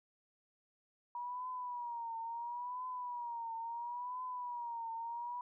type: tone with vibrato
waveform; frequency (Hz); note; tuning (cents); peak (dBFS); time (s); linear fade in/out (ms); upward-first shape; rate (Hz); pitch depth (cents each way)
sine; 959; A#5; +49; -39; 1.15-5.41; 2; triangle; 0.73; 100
effects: none